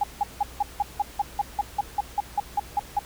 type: tone bursts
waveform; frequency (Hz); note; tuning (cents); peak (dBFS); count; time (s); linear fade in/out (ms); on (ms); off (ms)
sine; 820; G#5; -22; -19; 16; 0.01-2.992; 5; 27; 170
effects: added 60 Hz sine -46 dBFS peak until 3.05 s + pink hiss -45 dBFS RMS until 3.05 s